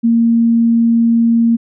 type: tone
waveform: sine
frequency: 231.3 Hz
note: A#3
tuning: 13 cents flat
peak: -8 dBFS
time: 0.03-1.57 s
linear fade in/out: 20 ms
effects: none